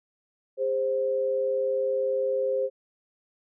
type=tone pair together; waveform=sine; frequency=405.3 / 525.2 Hz; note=G#4 / C5; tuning=-42 / +6 cents; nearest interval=major third; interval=448 cents; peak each=-30 / -24 dBFS; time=0.57-2.7 s; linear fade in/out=50 ms; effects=none